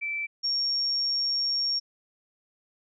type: tone pair in turn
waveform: sine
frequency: 2327 / 5535 Hz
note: D7 / F8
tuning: -17 / -16 cents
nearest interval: octave + minor third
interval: 1501 cents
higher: second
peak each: -28 / -24 dBFS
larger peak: second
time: 0.01-0.27 / 0.43-1.8 s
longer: second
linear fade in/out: 20 ms
effects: none